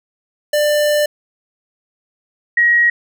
square / sine tone pair in turn, 594 / 1896.2 Hz, D5 / A#6, +20 / +29 cents, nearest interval octave + minor sixth, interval 2009 cents, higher second, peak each -13 / -9 dBFS, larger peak second, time 0.53-1.06 / 2.57-2.9 s, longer first, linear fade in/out 5 ms, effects none

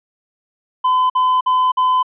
triangle tone bursts, 1016 Hz, B5, 49 cents sharp, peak -10 dBFS, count 4, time 0.84-2.03 s, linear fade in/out 10 ms, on 260 ms, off 50 ms, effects resampled to 8000 Hz

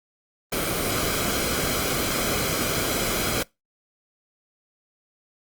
pink noise with comb filter, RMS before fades -25 dBFS, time 0.52-3.43 s, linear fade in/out 5 ms, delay 1.1 ms, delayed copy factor -0.55, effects noise-tail reverb RT60 0.2 s tail -23 dB re dry + Opus 32 kbps

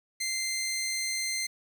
15% pulse tone, 2084 Hz, C7, 7 cents flat, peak -23 dBFS, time 0.2-1.47 s, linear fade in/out 10 ms, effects 9-bit

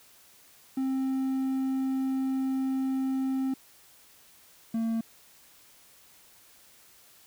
triangle tone pair in turn, 264.8 / 226.5 Hz, C4 / A#3, +21 / -50 cents, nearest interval minor third, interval 271 cents, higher first, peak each -24 dBFS, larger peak neither, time 0.77-3.54 / 4.74-5.01 s, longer first, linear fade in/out 5 ms, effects white hiss -57 dBFS RMS until 7.26 s

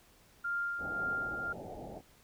sine tone with tremolo, 1398 Hz, F6, 1 cent sharp, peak -31 dBFS, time 0.44-1.53 s, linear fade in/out 10 ms, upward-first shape sine, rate 1.9 Hz, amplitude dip 45%
white low-pass noise, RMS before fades -45 dBFS, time 0.78-2.02 s, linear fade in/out 50 ms, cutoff 830 Hz, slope 96 dB/octave
effects pink hiss -63 dBFS RMS until 2.23 s

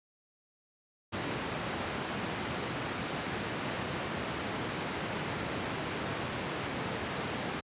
pink band-pass noise, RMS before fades -36 dBFS, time 1.12-7.61 s, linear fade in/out 20 ms, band 110 to 3100 Hz, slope 12 dB/octave, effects high-pass 60 Hz 12 dB/octave + resampled to 8000 Hz

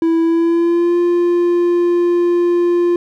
triangle tone with pitch glide, 329.6 to 348.6 Hz, E4 to F4, 0 to -3 cents, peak -9 dBFS, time 0.02-2.96 s, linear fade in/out 2 ms, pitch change +97 cents, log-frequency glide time 0.22-0.98 s, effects none

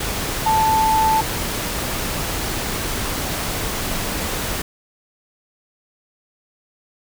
sine tone in noise, 880 Hz, A5, in tune, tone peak -14 dBFS, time 0.46-1.21 s, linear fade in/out 5 ms, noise pink, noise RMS -24 dBFS, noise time 0-4.62 s, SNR +7 dB, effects none

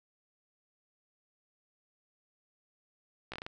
slowing click train, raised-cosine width 0.3 ms, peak -24 dBFS, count 6, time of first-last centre 3.32-3.465 s, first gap 16 ms, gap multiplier 1.3, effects none

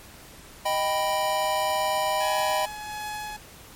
square chord, Eb augmented, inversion none, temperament equal, 622.3 / 784 / 987.8 Hz, Eb5 / G5 / B5, 0 / 0 / 0 cents, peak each -28 dBFS, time 0.65-2.66 s, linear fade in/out 10 ms
sawtooth tone with tremolo, 845 Hz, G#5, 30 cents sharp, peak -27 dBFS, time 2.2-3.37 s, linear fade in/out 10 ms, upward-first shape sine, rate 1.4 Hz, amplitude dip 40%
effects pink hiss -47 dBFS RMS until 3.75 s + MP3 64 kbps

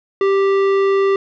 triangle tone with tanh clipping, 392 Hz, G4, in tune, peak -14 dBFS, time 0.21-1.16 s, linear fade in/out 2 ms, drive 18 dB, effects none

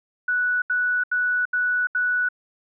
sine tone bursts, 1477 Hz, F#6, 3 cents flat, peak -19 dBFS, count 5, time 0.28-2.288 s, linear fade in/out 5 ms, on 340 ms, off 77 ms, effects none

